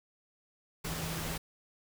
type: tone in noise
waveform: sine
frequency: 162.9 Hz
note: E3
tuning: 20 cents flat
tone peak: -39 dBFS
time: 0.84-1.38 s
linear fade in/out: 10 ms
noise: pink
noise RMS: -38 dBFS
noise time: 0.84-1.38 s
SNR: -4 dB
effects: none